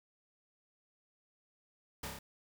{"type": "noise with echo", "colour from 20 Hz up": "pink", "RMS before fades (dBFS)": -41, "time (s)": [2.03, 2.07], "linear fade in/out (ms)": 5, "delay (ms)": 30, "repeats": 4, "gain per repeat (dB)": -2, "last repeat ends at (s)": 2.19, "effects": []}